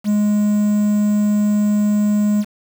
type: tone with quantisation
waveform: triangle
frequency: 208.4 Hz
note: G#3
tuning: 6 cents sharp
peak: -11 dBFS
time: 0.04-2.45 s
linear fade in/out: 50 ms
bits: 6
effects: none